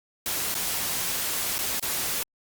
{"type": "noise with dropouts", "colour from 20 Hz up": "white", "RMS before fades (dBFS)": -28, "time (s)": [0.26, 2.23], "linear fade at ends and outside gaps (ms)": 1, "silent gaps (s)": [[0.543, 0.551], [1.582, 1.589], [1.797, 1.826]], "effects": ["Opus 48 kbps"]}